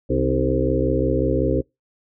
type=harmonic tone with a mistuned harmonic; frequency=65.41 Hz; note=C2; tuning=in tune; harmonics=1 / 2 / 4 / 5 / 6 / 7 / 8; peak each=-25 / -25 / -25 / -25 / -25 / -25 / -25 dBFS; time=0.09-1.62 s; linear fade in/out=20 ms; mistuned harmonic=5; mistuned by=-53 cents; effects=noise-tail reverb RT60 0.2 s tail -25 dB re dry